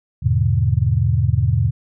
sine chord, E dominant seventh, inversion none, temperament equal with one note detuned, 82.41 / 103.83 / 123.47 / 148.54 Hz, E2 / G#2 / B2 / D3, 0 / 0 / 0 / +20 cents, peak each -20 / -18 / -18 / -23 dBFS, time 0.22-1.71 s, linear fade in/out 20 ms, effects none

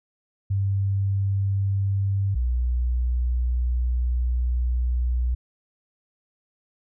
sine tone pair in turn, 98.3 / 61.13 Hz, G2 / B1, +5 / -17 cents, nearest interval minor sixth, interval 822 cents, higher first, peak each -20 / -20 dBFS, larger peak neither, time 0.5-2.35 / 2.35-5.35 s, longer second, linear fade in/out 10 ms, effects none

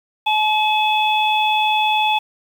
harmonic tone, 857 Hz, A5, 46 cents flat, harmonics 1 / 3 / 4, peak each -16 / -21 / -22 dBFS, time 0.26-2.19 s, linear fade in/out 10 ms, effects 7-bit

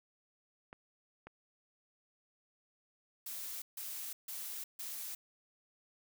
clicks, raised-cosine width 0.5 ms, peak -34 dBFS, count 2, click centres 0.729 / 1.27 s
blue noise bursts, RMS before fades -43 dBFS, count 4, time 3.26-5.15 s, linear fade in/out 5 ms, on 360 ms, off 150 ms
effects none

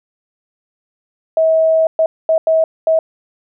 sine tone bursts at uneven times, 643 Hz, E5, 43 cents flat, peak -9 dBFS, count 5, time 1.37-1.87 / 1.99-2.06 / 2.29-2.38 / 2.47-2.64 / 2.87-2.99 s, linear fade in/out 2 ms, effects none

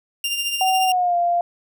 sawtooth tone with tremolo, 2794 Hz, F7, in tune, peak -16 dBFS, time 0.24-0.92 s, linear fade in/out 2 ms, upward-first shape triangle, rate 14 Hz, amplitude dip 55%
sine tone with pitch glide, 754 to 695.4 Hz, F#5 to F5, +32 to -8 cents, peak -16 dBFS, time 0.61-1.41 s, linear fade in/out 2 ms, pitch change -140 cents, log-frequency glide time 0.83-1.16 s
effects none

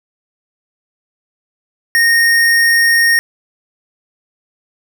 square tone, 1852 Hz, A#6, 12 cents flat, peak -9 dBFS, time 1.95-3.19 s, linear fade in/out 0 ms, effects none

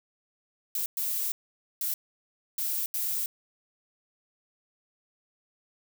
violet noise bursts at uneven times, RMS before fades -30 dBFS, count 5, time 0.75-0.86 / 0.97-1.32 / 1.81-1.94 / 2.58-2.86 / 2.94-3.26 s, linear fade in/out 2 ms, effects none

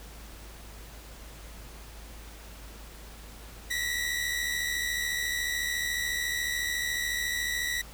sawtooth tone pair together, 1901.5 / 1975.5 Hz, A#6 / B6, +34 / 0 cents, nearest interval minor second, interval 66 cents, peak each -28 dBFS, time 3.7-7.82 s, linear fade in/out 10 ms, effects added 53 Hz sine -45 dBFS peak until 7.93 s + pink hiss -49 dBFS RMS until 7.93 s

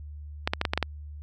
clicks, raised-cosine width 0.3 ms, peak -8 dBFS, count 7, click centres 0.475 / 0.535 / 0.614 / 0.652 / 0.735 / 0.776 / 0.827 s, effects added 74 Hz sine -38 dBFS peak until 1.22 s

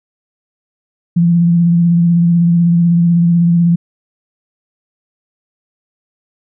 sine tone with vibrato, 170.9 Hz, F3, 37 cents flat, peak -7 dBFS, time 1.16-3.76 s, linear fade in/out 10 ms, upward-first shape sine, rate 16 Hz, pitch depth 26 cents each way, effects none

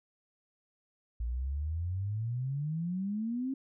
sine exponential sweep, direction up, 56.1 to 272.5 Hz, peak -31 dBFS, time 1.2-3.54 s, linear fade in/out 5 ms, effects none

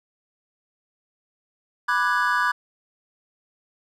triangle chord, G# half-diminished seventh, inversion first, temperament equal with one note detuned, 987.8 / 1180.1 / 1480 / 1661.2 Hz, B5 / D6 / F#6 / G#6, 0 / +8 / 0 / 0 cents, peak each -23 dBFS, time 1.88-2.52 s, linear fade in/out 10 ms, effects none

